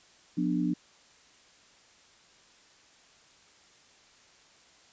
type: chord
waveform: sine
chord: B diminished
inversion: second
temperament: just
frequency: 177.8 / 246.9 / 296.3 Hz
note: F3 / B3 / D4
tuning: +31 / 0 / +15 cents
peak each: -30 / -31 / -29 dBFS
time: 0.37-0.74 s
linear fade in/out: 10 ms
effects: white hiss -59 dBFS RMS until 4.92 s + resampled to 16000 Hz